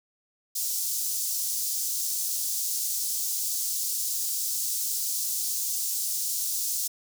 pink high-pass noise, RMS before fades -29 dBFS, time 0.55-6.88 s, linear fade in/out 10 ms, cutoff 5500 Hz, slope 24 dB/octave, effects none

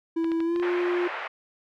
triangle tone with pitch glide, 329.6 to 353.3 Hz, E4 to F4, 0 to +20 cents, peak -21 dBFS, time 0.16-1.08 s, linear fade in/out 10 ms, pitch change +120 cents, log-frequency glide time 0.43-0.63 s
clicks, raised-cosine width 0.3 ms, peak -23 dBFS, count 5, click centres 0.244 / 0.318 / 0.404 / 0.561 / 0.599 s
white band-pass noise, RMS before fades -34 dBFS, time 0.62-1.28 s, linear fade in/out 10 ms, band 520 to 2200 Hz, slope 24 dB/octave
effects none

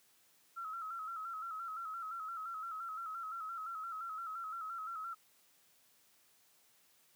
sine tone with vibrato, 1318.5 Hz, E6, in tune, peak -40 dBFS, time 0.56-5.15 s, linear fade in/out 20 ms, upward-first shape square, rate 5.8 Hz, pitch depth 56 cents each way, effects white hiss -69 dBFS RMS until 7.15 s + high-pass 100 Hz 12 dB/octave

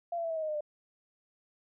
sine tone with pitch steps, 688 / 674.2 / 660.7 / 647.5 / 634.6 / 621.9 / 609.4 / 597.2 Hz, F5 / E5 / E5 / E5 / D#5 / D#5 / D#5 / D5, -26 / +39 / +4 / -31 / +34 / -1 / -36 / +29 cents, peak -31 dBFS, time 0.12-0.608 s, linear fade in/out 5 ms, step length 61 ms, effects none

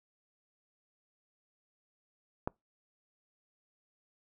click, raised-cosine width 1 ms, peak -18 dBFS, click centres 2.475 s, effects noise-tail reverb RT60 0.2 s tail -26 dB re dry

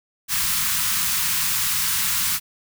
white band-stop noise, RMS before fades -22 dBFS, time 0.28-2.4 s, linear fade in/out 50 ms, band 210 to 960 Hz, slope 48 dB/octave, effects none

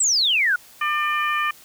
sine exponential sweep, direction down, 8230 to 1396.9 Hz, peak -16 dBFS, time 0-0.56 s, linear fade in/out 5 ms
harmonic tone, 599 Hz, D5, 34 cents sharp, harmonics 2 / 3 / 4 / 5, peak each -22 / -25 / -27 / -33 dBFS, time 0.81-1.51 s, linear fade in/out 5 ms
effects white hiss -48 dBFS RMS until 1.64 s

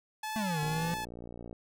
sawtooth tone with vibrato, 860 Hz, A5, 40 cents flat, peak -31 dBFS, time 0.23-1.05 s, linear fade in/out 5 ms, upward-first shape sine, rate 1.8 Hz, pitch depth 17 cents each way
square exponential two-way sweep, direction down then up, 227.8 to 150.1 to 170.4 Hz, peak -32 dBFS, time 0.36-0.94 s, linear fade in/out 0 ms, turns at 0.6 s
click train, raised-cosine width 2 ms, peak -31 dBFS, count 54, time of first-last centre 0.63-1.528 s, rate 59 Hz
effects none

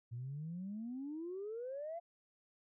sine exponential sweep, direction up, 114.3 to 698.5 Hz, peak -40 dBFS, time 0.11-2 s, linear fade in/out 20 ms, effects tanh soft clip ceiling -36 dBFS

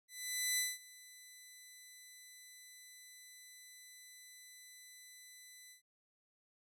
10% pulse tone with ADSR envelope, 2000 Hz, B6, 21 cents sharp, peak -23 dBFS, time 0.08-5.82 s, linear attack 500 ms, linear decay 200 ms, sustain -23 dB, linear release 110 ms, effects none

